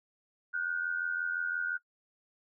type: tone pair together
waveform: sine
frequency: 1443 / 1528.8 Hz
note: F#6 / G6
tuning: -44 / -44 cents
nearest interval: minor second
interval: 100 cents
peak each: -32 / -35 dBFS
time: 0.53-1.78 s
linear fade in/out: 20 ms
effects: noise-tail reverb RT60 0.1 s tail -21 dB re dry